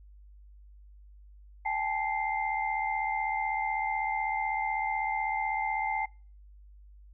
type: tone cluster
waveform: sine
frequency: 792 / 868 / 2091 Hz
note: G5 / A5 / C7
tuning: +18 / -24 / -2 cents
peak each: -33 / -31 / -33 dBFS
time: 1.65-6.06 s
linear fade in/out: 10 ms
effects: noise-tail reverb RT60 0.4 s tail -26 dB re dry + added 50 Hz sine -50 dBFS peak until 7.13 s